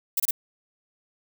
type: noise bursts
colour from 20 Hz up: violet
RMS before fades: -23 dBFS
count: 3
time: 0.17-0.309 s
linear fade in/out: 5 ms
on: 29 ms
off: 26 ms
effects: none

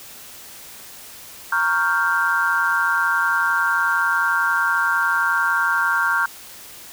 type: chord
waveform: sine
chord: G half-diminished seventh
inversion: first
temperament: equal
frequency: 932.3 / 1108.7 / 1396.9 / 1568 Hz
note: Bb5 / Db6 / F6 / G6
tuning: 0 / 0 / 0 / 0 cents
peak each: -25 / -25 / -20 / -21 dBFS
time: 1.52-6.26 s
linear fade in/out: 5 ms
effects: white hiss -40 dBFS RMS until 6.92 s

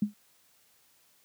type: tone with exponential decay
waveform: sine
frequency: 207.7 Hz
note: G#3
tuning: in tune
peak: -20 dBFS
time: 0.02-0.14 s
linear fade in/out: 5 ms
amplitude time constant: 25 ms
effects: white hiss -65 dBFS RMS until 1.24 s + high-pass 60 Hz 12 dB/octave

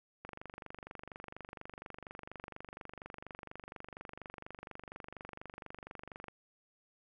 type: click train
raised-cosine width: 0.5 ms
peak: -30 dBFS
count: 147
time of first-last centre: 0.25-6.283 s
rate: 24.2 Hz
effects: none

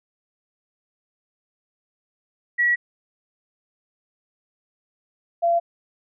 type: tone pair in turn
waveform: sine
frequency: 1927 / 683 Hz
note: B6 / F5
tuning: -43 / -39 cents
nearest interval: octave + tritone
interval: 1796 cents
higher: first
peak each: -16 dBFS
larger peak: neither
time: 2.58-2.76 / 5.42-5.6 s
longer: neither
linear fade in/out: 20 ms
effects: none

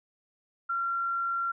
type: tone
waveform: sine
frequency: 1372 Hz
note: F6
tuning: 31 cents flat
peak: -27 dBFS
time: 0.69-1.52 s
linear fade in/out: 10 ms
effects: none

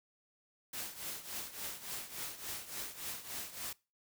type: noise with tremolo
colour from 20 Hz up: white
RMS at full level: -40 dBFS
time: 0.73-3.73 s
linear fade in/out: 5 ms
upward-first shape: triangle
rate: 3.5 Hz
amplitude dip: 80%
effects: noise-tail reverb RT60 0.3 s tail -23 dB re dry

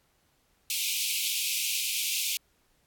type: high-pass noise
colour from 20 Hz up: pink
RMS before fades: -30 dBFS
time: 0.7-2.37 s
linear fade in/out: 0 ms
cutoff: 2300 Hz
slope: 96 dB/octave
effects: pink hiss -69 dBFS RMS until 2.86 s + AAC 64 kbps

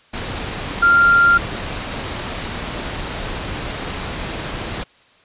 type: tone in noise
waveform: sine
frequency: 1391 Hz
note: F6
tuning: 7 cents flat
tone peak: -9 dBFS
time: 0.82-1.38 s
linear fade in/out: 10 ms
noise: pink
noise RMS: -26 dBFS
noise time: 0.13-4.84 s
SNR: +14 dB
effects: white hiss -52 dBFS RMS until 5.24 s + resampled to 8000 Hz

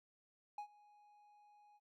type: tone with ADSR envelope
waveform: triangle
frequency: 830.6 Hz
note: G#5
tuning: in tune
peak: -39 dBFS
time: 0.58-1.8 s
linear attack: 3 ms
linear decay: 86 ms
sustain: -23 dB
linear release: 41 ms
effects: none

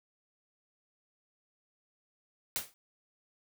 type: noise with exponential decay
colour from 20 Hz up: white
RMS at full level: -30 dBFS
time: 2.56-2.74 s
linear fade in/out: 0 ms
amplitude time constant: 37 ms
effects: none

